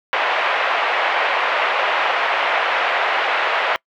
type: band-pass noise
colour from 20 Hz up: pink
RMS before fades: -19 dBFS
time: 0.13-3.76 s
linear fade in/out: 0 ms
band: 600 to 2800 Hz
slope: 24 dB/octave
effects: noise-tail reverb RT60 0.1 s tail -25 dB re dry